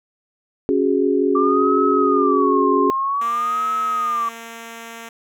sine chord, C# suspended fourth, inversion none, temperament equal, 277.2 / 370 / 415.3 Hz, C#4 / F#4 / G#4, 0 / 0 / 0 cents, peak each -19 dBFS, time 0.69-2.9 s, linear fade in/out 0 ms
sine tone with vibrato, 1166 Hz, D6, 13 cents flat, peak -18 dBFS, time 1.35-4.29 s, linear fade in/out 5 ms, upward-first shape sine, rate 0.52 Hz, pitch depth 170 cents each way
5% pulse tone with pitch glide, 233.1 to 229.5 Hz, A#3 to A#3, 0 to -27 cents, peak -22 dBFS, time 3.21-5.09 s, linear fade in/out 5 ms, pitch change -27 cents, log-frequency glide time 3.73-4.33 s
effects none

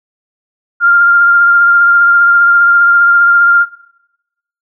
sine tone with vibrato, 1396.9 Hz, F6, in tune, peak -4 dBFS, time 0.8-3.66 s, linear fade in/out 50 ms, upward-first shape triangle, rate 15 Hz, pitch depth 19 cents each way, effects noise-tail reverb RT60 1.0 s tail -24 dB re dry

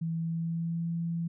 sine tone with pitch glide, 164.3 to 167.95 Hz, E3 to E3, -5 to +33 cents, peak -29 dBFS, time 0.01-1.28 s, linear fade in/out 10 ms, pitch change +38 cents, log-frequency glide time 0.14-0.88 s, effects none

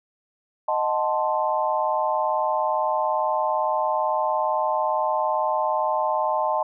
sine chord, D# diminished seventh, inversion none, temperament equal, 622.3 / 740 / 880 / 1046.5 Hz, D#5 / F#5 / A5 / C6, 0 / 0 / 0 / 0 cents, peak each -25 / -29 / -24 / -27 dBFS, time 0.68-6.63 s, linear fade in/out 5 ms, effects none

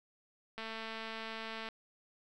click train, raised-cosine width 0.3 ms, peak -27 dBFS, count 248, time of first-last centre 0.58-1.688 s, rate 223 Hz, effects none

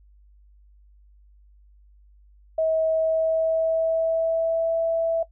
sine tone with pitch glide, 641 to 659.4 Hz, E5 to E5, -49 to 0 cents, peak -19 dBFS, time 2.58-5.23 s, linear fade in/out 5 ms, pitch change +49 cents, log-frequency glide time 2.86-4.78 s, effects noise-tail reverb RT60 0.1 s tail -18 dB re dry + added 50 Hz sine -51 dBFS peak until 5.31 s

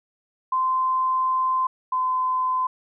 sine tone pair in turn, 1036 / 1024.1 Hz, C6 / C6, -17 / -37 cents, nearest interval unison, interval 20 cents, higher first, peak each -19 / -20 dBFS, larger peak first, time 0.52-1.67 / 1.92-2.67 s, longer first, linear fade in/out 5 ms, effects none

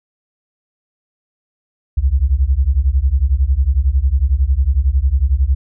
sine beating tone pair, 61.74 / 72.74 Hz, B1 / D2, 0 / -16 cents, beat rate 11 Hz, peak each -14 dBFS, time 1.97-5.55 s, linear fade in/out 10 ms, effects none

